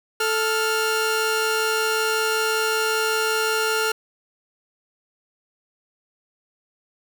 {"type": "tone pair together", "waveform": "sawtooth", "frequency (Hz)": [438.9, 1402], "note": ["A4", "F6"], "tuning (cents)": [-4, 6], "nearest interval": "octave + minor sixth", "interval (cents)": 2010, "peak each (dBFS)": -19, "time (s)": [0.2, 3.92], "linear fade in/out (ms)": 5, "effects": []}